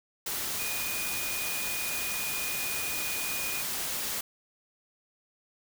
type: tone in noise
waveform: sine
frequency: 2460 Hz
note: D#7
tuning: 20 cents flat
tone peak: -36 dBFS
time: 0.59-3.62 s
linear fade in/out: 5 ms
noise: white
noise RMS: -33 dBFS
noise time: 0.26-4.21 s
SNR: -6 dB
effects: none

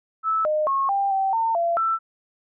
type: tone with pitch steps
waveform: sine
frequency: 1309 / 612 / 1089 / 793 / 774 / 906 / 681 / 1332 Hz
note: E6 / D#5 / C#6 / G5 / G5 / A#5 / F5 / E6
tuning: -13 / -29 / -31 / +20 / -22 / -50 / -44 / +18 cents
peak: -19 dBFS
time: 0.23-1.99 s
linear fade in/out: 50 ms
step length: 220 ms
effects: none

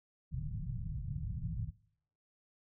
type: low-pass noise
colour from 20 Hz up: white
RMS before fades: -39 dBFS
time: 0.31-1.71 s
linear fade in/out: 20 ms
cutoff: 160 Hz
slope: 48 dB/octave
effects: noise-tail reverb RT60 0.7 s tail -22 dB re dry

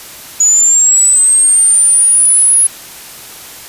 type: linear sweep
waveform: sine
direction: up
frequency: 6830 to 10548 Hz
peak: -5 dBFS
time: 0.4-2.67 s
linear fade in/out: 5 ms
effects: white hiss -31 dBFS RMS until 3.68 s + resampled to 32000 Hz

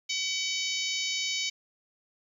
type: harmonic tone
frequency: 757 Hz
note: F#5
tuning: 39 cents sharp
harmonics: 3 / 4 / 5 / 6 / 7 / 8 / 9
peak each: -34 / -35 / -36 / -37 / -37 / -38 / -39 dBFS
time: 0.09-1.5 s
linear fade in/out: 10 ms
effects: 10-bit

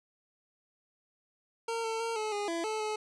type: tone with pitch steps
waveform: 25% pulse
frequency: 458.4 / 448.6 / 458.3 / 430.8 / 410.9 / 335.2 / 434.8 / 428.4 Hz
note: A#4 / A4 / A#4 / A4 / G#4 / E4 / A4 / A4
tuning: -29 / +34 / -29 / -37 / -18 / +29 / -21 / -46 cents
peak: -28 dBFS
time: 1.68-2.96 s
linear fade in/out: 5 ms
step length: 160 ms
effects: resampled to 22050 Hz + 10-bit

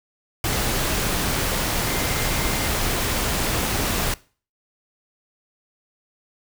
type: tone in noise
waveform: sine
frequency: 2093 Hz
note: C7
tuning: in tune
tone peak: -34 dBFS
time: 1.86-2.67 s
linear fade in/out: 2 ms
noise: pink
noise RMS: -23 dBFS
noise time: 0.44-4.14 s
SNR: -14 dB
effects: noise-tail reverb RT60 0.4 s tail -21 dB re dry

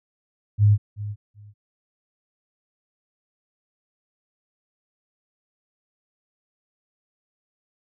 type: tone with echo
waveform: sine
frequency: 103.83 Hz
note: G#2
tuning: in tune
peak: -12 dBFS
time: 0.58-0.78 s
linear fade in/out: 50 ms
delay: 380 ms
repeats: 2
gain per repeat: -15 dB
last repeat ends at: 1.54 s
effects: none

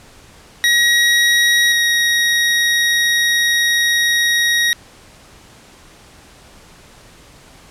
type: tone pair in turn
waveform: 25% pulse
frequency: 1900 / 1886.9 Hz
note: A#6 / A#6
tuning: +33 / +21 cents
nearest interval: unison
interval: 12 cents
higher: first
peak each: -7 / -9 dBFS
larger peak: first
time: 0.64-1.72 / 1.72-4.73 s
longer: second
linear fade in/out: 0 ms
effects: pink hiss -44 dBFS RMS until 7.7 s + low-pass 10000 Hz 12 dB/octave

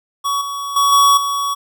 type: tone with level steps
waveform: square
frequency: 1125 Hz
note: C#6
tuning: 25 cents sharp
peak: -17 / -23 / -12 / -9 / -18 dBFS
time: 0.24-1.55 s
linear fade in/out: 20 ms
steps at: 0.41 / 0.76 / 0.92 / 1.17 s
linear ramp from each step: 5 ms
effects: none

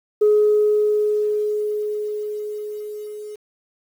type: tone with level ramp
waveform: sine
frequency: 421.3 Hz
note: G#4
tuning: 25 cents sharp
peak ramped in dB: -10 to -31 dBFS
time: 0.21-3.36 s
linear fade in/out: 10 ms
effects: tanh soft clip ceiling -8 dBFS + 8-bit

